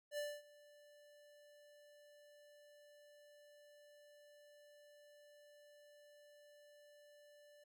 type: tone with ADSR envelope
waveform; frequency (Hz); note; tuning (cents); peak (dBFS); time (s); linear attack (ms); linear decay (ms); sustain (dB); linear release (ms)
square; 587.3; D5; 0; -40; 0.11-7.64; 69; 240; -23; 6
effects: none